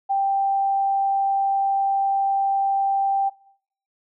sine tone, 786 Hz, G5, 4 cents sharp, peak -18 dBFS, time 0.09-3.3 s, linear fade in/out 20 ms, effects noise-tail reverb RT60 0.6 s tail -20 dB re dry

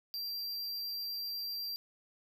square tone, 4723 Hz, D8, 9 cents sharp, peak -37 dBFS, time 0.14-1.76 s, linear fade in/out 0 ms, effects none

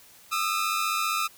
sawtooth tone pair together, 1223.4 / 1318.5 Hz, D#6 / E6, -30 / 0 cents, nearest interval minor second, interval 130 cents, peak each -24 dBFS, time 0.31-1.28 s, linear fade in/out 20 ms, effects white hiss -53 dBFS RMS until 1.37 s

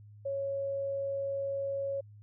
sine tone, 552 Hz, C#5, 7 cents flat, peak -31 dBFS, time 0.25-2.01 s, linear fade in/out 10 ms, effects added 104 Hz sine -50 dBFS peak until 2.22 s

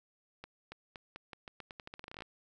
accelerating click train, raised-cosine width 0.3 ms, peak -29 dBFS, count 20, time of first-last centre 0.44-2.222 s, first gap 280 ms, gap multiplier 0.85, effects none

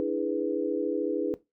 sine chord, E dominant seventh, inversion third, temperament equal with one note detuned, 293.7 / 327.2 / 415.3 / 493.9 Hz, D4 / E4 / G#4 / B4, 0 / -13 / 0 / 0 cents, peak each -31 dBFS, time 0-1.34 s, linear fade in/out 0 ms, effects noise-tail reverb RT60 0.2 s tail -17 dB re dry

